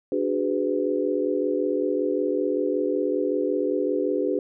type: chord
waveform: sine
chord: G# half-diminished seventh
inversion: second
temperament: equal with one note detuned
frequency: 293.7 / 370 / 415.3 / 502.2 Hz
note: D4 / F#4 / G#4 / B4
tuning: 0 / 0 / 0 / +29 cents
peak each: -27 dBFS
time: 0.12-4.39 s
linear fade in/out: 2 ms
effects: none